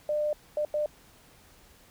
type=tone bursts at uneven times; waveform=sine; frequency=599 Hz; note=D5; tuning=34 cents sharp; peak=-25 dBFS; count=3; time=0.09-0.33 / 0.57-0.65 / 0.74-0.86 s; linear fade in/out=2 ms; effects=pink hiss -57 dBFS RMS until 1.9 s